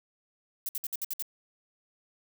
violet noise bursts, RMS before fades -33 dBFS, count 7, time 0.66-1.224 s, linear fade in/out 2 ms, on 30 ms, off 59 ms, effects none

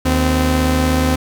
sawtooth tone pair together, 76.6 / 257.7 Hz, D#2 / C4, -27 / -26 cents, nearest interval octave + major sixth, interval 2101 cents, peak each -12 dBFS, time 0.05-1.16 s, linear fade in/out 10 ms, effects none

